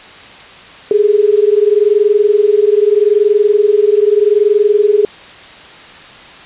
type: tone pair together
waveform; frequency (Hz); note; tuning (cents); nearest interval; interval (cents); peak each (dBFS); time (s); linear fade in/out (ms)
sine; 405.6 / 426.4; G#4 / G#4; -41 / +46; minor second; 87; -10; 0.91-5.05; 2
effects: white hiss -35 dBFS RMS until 6.45 s + resampled to 8000 Hz